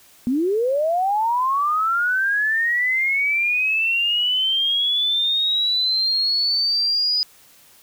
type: linear sweep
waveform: sine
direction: up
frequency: 233.1 to 4978 Hz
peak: -17 dBFS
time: 0.27-7.23 s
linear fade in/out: 0 ms
effects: white hiss -51 dBFS RMS until 7.82 s